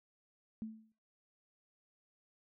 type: tone with exponential decay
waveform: sine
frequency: 220 Hz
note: A3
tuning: in tune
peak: -36 dBFS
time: 0.62-0.92 s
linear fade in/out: 0 ms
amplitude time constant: 65 ms
effects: noise-tail reverb RT60 0.5 s tail -25 dB re dry